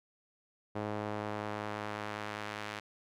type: tone with band-pass filter sweep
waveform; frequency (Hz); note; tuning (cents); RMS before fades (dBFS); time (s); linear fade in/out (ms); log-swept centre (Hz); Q
sawtooth; 105.3; G#2; +24; -39; 0.75-2.8; 10; 600 to 2100; 0.74
effects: none